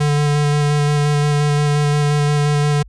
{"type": "tone with vibrato", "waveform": "square", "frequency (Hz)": 146.83, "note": "D3", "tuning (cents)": 0, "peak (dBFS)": -14, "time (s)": [0, 2.83], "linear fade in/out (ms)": 10, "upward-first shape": "square", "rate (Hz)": 5.7, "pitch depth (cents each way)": 11, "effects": ["added 50 Hz sine -38 dBFS peak until 2.88 s", "resampled to 22050 Hz"]}